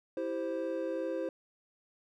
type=chord; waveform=triangle; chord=C major; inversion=first; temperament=equal; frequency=329.6 / 392 / 523.3 Hz; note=E4 / G4 / C5; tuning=0 / 0 / 0 cents; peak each=-35 / -38 / -33 dBFS; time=0.17-1.29 s; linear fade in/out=2 ms; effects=none